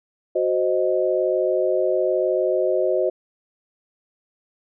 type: chord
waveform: sine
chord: C diminished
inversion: second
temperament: equal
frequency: 370 / 523.3 / 622.3 Hz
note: Gb4 / C5 / Eb5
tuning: 0 / 0 / 0 cents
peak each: -22 dBFS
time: 0.35-3.1 s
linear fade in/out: 10 ms
effects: none